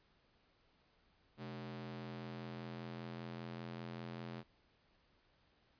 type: ring-modulated tone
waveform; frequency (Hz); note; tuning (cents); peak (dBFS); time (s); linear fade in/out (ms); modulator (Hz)
sawtooth; 170.2; F3; -44; -38; 1.37-4.44; 50; 42.6
effects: pink hiss -73 dBFS RMS until 5.79 s + resampled to 11025 Hz

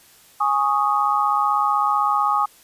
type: chord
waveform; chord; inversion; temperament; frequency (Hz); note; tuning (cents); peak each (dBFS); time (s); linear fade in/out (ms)
sine; Ab suspended fourth; none; equal; 830.6 / 1108.7 / 1244.5; Ab5 / Db6 / Eb6; 0 / 0 / 0; -21 / -22 / -20; 0.4-2.46; 10
effects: white hiss -51 dBFS RMS until 2.63 s + resampled to 32000 Hz

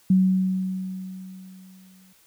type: tone with exponential decay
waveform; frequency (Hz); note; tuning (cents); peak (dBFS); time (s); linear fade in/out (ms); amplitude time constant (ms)
sine; 187.3; F#3; +21; -13; 0.1-2.13; 5; 440
effects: white hiss -58 dBFS RMS until 2.26 s

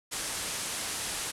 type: low-pass noise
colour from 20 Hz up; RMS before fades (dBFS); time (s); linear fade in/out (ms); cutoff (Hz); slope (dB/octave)
white; -35; 0.11-1.32; 20; 11000; 48
effects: none

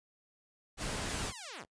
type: noise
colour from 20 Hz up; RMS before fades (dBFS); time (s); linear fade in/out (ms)
pink; -37; 0.77-1.33; 50
type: linear sweep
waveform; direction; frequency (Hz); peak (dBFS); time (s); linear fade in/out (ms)
5% pulse; down; 1864.7 to 30.46; -32; 1.06-1.66; 50
effects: noise-tail reverb RT60 0.1 s tail -26 dB re dry + resampled to 22050 Hz

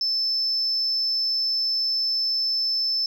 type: tone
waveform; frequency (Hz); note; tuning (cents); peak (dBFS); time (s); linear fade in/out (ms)
sine; 5274; E8; 0; -20; 0.01-3.06; 2
effects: tanh soft clip ceiling -17 dBFS + 10-bit

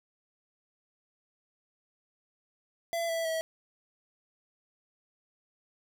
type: tone with pitch steps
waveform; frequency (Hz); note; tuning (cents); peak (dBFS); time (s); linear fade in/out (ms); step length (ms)
square; 674 / 660.1 / 646.5; E5 / E5 / E5; +38 / +2 / -34; -30; 2.93-3.41; 0; 160
effects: none

